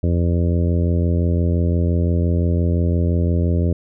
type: harmonic tone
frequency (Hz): 85.8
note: F2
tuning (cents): -30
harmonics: 1 / 2 / 3 / 4 / 5 / 6 / 7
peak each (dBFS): -16 / -22 / -26 / -28 / -30 / -32 / -33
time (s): 0.03-3.73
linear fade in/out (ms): 5
effects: none